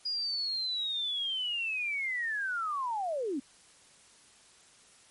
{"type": "linear sweep", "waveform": "sine", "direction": "down", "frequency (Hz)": [4911, 246.9], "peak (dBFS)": -30, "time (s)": [0.05, 3.4], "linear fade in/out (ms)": 10, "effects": ["white hiss -59 dBFS RMS until 5.1 s", "MP3 48 kbps"]}